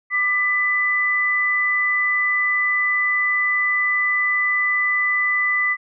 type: tone pair together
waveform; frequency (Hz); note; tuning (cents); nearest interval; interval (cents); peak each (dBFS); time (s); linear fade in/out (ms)
sine; 1187.2 / 1995; D6 / B6; +18 / +17; major sixth; 899; -26 / -17; 0.1-5.77; 50
effects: none